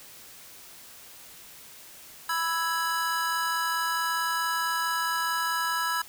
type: chord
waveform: square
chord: E major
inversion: second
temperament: equal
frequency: 987.8 / 1318.5 / 1661.2 Hz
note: B5 / E6 / G#6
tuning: 0 / 0 / 0 cents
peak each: -31 dBFS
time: 2.29-6.02 s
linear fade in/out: 5 ms
effects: white hiss -48 dBFS RMS until 6.08 s